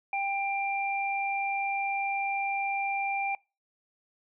sine tone pair together, 791.9 / 2373 Hz, G5 / D7, +17 / +17 cents, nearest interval octave + perfect fifth, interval 1900 cents, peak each -29 / -31 dBFS, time 0.13-3.35 s, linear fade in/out 2 ms, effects noise-tail reverb RT60 0.3 s tail -26 dB re dry

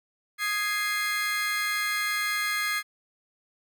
35% pulse chord, Ab major, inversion second, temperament equal, 1244.5 / 1661.2 / 2093 Hz, Eb6 / Ab6 / C7, 0 / 0 / 0 cents, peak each -31 / -29 / -27 dBFS, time 0.38-2.83 s, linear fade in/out 50 ms, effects none

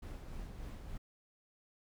brown noise with tremolo, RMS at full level -44 dBFS, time 0.02-0.98 s, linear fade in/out 10 ms, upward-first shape sine, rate 3.4 Hz, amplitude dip 35%, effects none

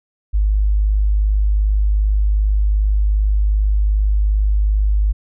sine tone, 51.3 Hz, G#1, 21 cents flat, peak -12 dBFS, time 0.33-5.13 s, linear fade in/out 20 ms, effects none

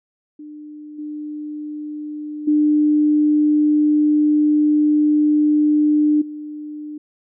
sine tone with level steps, 300 Hz, D4, 37 cents sharp, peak -33 / -26 / -12 / -28 dBFS, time 0.39-6.98 s, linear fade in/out 5 ms, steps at 0.98 / 2.47 / 6.21 s, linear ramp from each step 10 ms, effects none

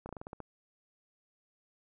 slowing click train, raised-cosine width 1 ms, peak -28 dBFS, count 8, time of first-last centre 0.06-0.403 s, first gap 31 ms, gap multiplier 1.15, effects none

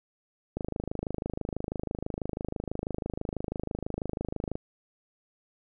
click train, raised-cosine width 2 ms, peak -18 dBFS, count 105, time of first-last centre 0.57-4.555 s, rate 26.1 Hz, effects none

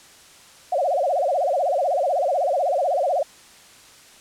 sine tone with vibrato, 633 Hz, D#5, 30 cents sharp, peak -18 dBFS, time 0.72-3.23 s, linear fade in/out 5 ms, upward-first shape sine, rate 16 Hz, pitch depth 280 cents each way, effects white hiss -48 dBFS RMS until 4.2 s + low-pass 9000 Hz 12 dB/octave

